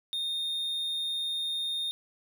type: tone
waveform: triangle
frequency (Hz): 3669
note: A#7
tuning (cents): -28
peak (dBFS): -28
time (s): 0.13-1.91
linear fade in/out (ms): 0
effects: none